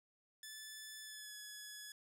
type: tone with pitch glide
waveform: 10% pulse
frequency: 1741 to 1694.4 Hz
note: A6 to G#6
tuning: -19 to +34 cents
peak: -40 dBFS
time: 0.43-1.92 s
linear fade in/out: 2 ms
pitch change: -47 cents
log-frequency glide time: 1.02-1.35 s
effects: none